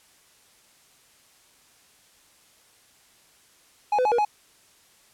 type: tone with pitch steps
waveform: triangle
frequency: 833 / 505 / 845 / 476.5 / 839 Hz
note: G#5 / B4 / G#5 / A#4 / G#5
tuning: +5 / +39 / +30 / +38 / +17 cents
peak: -17 dBFS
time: 3.92-4.25 s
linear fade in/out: 5 ms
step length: 66 ms
effects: white hiss -58 dBFS RMS until 5.13 s + low-pass 11000 Hz 12 dB/octave